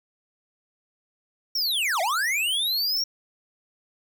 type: linear two-way sweep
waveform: square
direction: down then up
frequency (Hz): 5640 to 622.3 to 5640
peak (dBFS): -23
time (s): 1.55-3.04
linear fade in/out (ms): 5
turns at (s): 2.01
effects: none